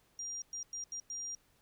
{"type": "tone bursts at uneven times", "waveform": "triangle", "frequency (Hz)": 5700, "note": "F8", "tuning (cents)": 34, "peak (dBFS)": -35, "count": 5, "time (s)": [[0.19, 0.42], [0.53, 0.63], [0.73, 0.84], [0.92, 1], [1.1, 1.35]], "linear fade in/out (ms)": 2, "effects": ["tanh soft clip ceiling -37 dBFS", "pink hiss -70 dBFS RMS until 1.61 s"]}